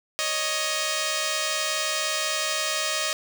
5% pulse tone pair together, 556 / 624.1 Hz, C#5 / D#5, +5 / +5 cents, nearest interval major second, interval 200 cents, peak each -19 / -14 dBFS, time 0.19-3.13 s, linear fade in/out 0 ms, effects none

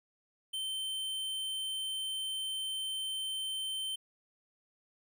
square tone, 3100 Hz, G7, 20 cents flat, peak -35 dBFS, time 0.53-3.96 s, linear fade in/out 10 ms, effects none

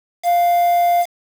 triangle tone with quantisation, 698.5 Hz, F5, in tune, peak -10 dBFS, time 0.23-1.06 s, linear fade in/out 50 ms, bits 5, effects none

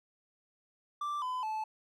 triangle tone with pitch steps, 1174.7 / 1010.9 / 869.9 Hz, D6 / B5 / A5, 0 / +40 / -20 cents, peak -31 dBFS, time 1.01-1.64 s, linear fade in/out 5 ms, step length 210 ms, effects none

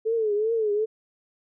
sine tone with vibrato, 434.7 Hz, A4, 21 cents flat, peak -21 dBFS, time 0.05-0.86 s, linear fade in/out 20 ms, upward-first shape triangle, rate 2.6 Hz, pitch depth 120 cents each way, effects none

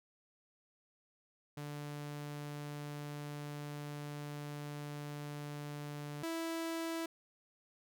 sawtooth tone pair in turn, 146.6 / 329.1 Hz, D3 / E4, -3 / -3 cents, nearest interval octave + major second, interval 1400 cents, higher second, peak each -38 / -33 dBFS, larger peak second, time 1.57-6.23 / 6.23-7.06 s, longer first, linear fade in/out 5 ms, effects none

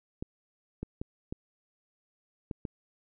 clicks, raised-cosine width 3 ms, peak -22 dBFS, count 6, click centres 0.225 / 0.83 / 1.015 / 1.325 / 2.512 / 2.652 s, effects none

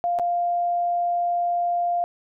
sine tone with dropouts, 698.5 Hz, F5, in tune, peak -20 dBFS, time 0.04-2.04 s, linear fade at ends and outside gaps 0 ms, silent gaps 0.188-0.196 s, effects none

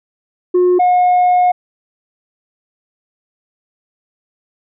sine tone pair in turn, 360 / 721.6 Hz, F#4 / F#5, -47 / -44 cents, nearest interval octave, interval 1203 cents, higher second, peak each -6 dBFS, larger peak neither, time 0.54-0.79 / 0.79-1.52 s, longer second, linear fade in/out 10 ms, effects tanh soft clip ceiling -7 dBFS

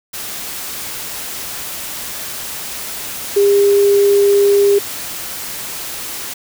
sine tone in noise, 402.8 Hz, G4, 47 cents sharp, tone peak -8 dBFS, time 3.36-4.79 s, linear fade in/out 10 ms, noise white, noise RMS -26 dBFS, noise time 0.13-6.34 s, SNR +15 dB, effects none

